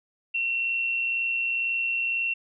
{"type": "tone with amplitude modulation", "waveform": "sine", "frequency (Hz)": 2721, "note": "F7", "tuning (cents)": -46, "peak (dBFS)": -22, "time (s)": [0.34, 2.34], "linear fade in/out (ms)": 10, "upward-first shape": "sine", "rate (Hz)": 122, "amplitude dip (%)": 40, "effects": []}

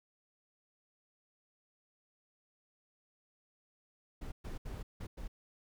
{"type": "noise bursts at uneven times", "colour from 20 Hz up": "brown", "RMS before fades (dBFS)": -42, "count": 5, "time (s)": [[4.21, 4.32], [4.44, 4.58], [4.65, 4.83], [5, 5.07], [5.17, 5.28]], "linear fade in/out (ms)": 10, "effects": []}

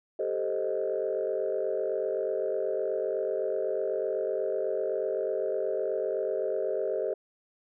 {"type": "chord", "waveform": "sine", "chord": "A half-diminished seventh", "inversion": "third", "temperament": "equal", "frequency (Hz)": [392, 440, 523.3, 622.3], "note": ["G4", "A4", "C5", "Eb5"], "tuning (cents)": [0, 0, 0, 0], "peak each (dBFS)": -32, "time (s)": [0.19, 7.14], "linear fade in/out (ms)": 5, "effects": ["tanh soft clip ceiling -19 dBFS"]}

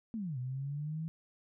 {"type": "linear two-way sweep", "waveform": "sine", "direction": "down then up", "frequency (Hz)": [234.6, 123.47, 163.5], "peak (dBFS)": -35, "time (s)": [0.14, 1.08], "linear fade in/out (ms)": 0, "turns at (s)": 0.38, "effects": []}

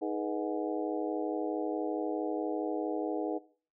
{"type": "harmonic tone with a mistuned harmonic", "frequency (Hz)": 104.6, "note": "G#2", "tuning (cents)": 13, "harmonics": [3, 4, 5, 6, 7, 8], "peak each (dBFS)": [-34, -36, -38, -42, -40, -46], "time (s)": [0.01, 3.39], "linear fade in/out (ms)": 20, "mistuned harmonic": 5, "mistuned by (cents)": -110, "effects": ["noise-tail reverb RT60 0.4 s tail -18 dB re dry"]}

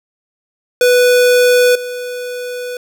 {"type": "tone with level steps", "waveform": "square", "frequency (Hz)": 493.9, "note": "B4", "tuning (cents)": 0, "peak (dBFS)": [-8, -22], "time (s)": [0.81, 2.77], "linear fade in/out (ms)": 2, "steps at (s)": 1.75, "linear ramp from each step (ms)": 5, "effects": []}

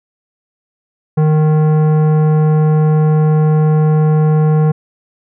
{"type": "tone with tanh clipping", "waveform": "sine", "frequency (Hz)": 154.3, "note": "D#3", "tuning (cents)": -14, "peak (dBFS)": -10, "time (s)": [1.17, 4.72], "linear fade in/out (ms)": 10, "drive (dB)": 14, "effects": []}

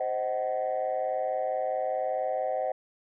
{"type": "chord", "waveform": "sine", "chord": "C diminished", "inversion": "none", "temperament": "just", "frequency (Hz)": [523.3, 627.9, 753.5], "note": ["C5", "Eb5", "Gb5"], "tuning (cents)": [0, 16, 31], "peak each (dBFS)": -30, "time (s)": [0, 2.72], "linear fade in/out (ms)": 5, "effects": ["tanh soft clip ceiling -21 dBFS"]}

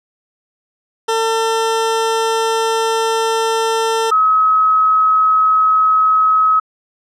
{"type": "tone pair in turn", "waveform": ["20% pulse", "sine"], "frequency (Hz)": [450, 1278.3], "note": ["A4", "D#6"], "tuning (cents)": [39, 46], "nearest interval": "octave + tritone", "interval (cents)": 1807, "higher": "second", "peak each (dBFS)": -9, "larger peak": "neither", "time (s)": [[1.08, 4.11], [4.11, 6.6]], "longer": "first", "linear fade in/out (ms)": 10, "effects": ["low-pass 10000 Hz 12 dB/octave"]}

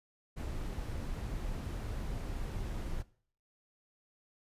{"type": "noise", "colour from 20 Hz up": "brown", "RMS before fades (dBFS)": -38, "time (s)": [0.36, 3.03], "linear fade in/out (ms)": 20, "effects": ["noise-tail reverb RT60 0.5 s tail -19 dB re dry", "resampled to 32000 Hz"]}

